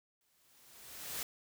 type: noise with exponential growth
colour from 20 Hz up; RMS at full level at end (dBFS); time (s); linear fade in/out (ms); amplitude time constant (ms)
white; -38; 0.21-1.23; 1; 220
effects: none